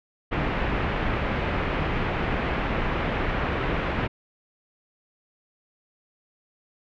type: low-pass noise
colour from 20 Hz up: pink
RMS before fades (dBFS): -26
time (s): 0.31-4.08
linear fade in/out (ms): 20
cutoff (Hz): 2600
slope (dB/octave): 24
effects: none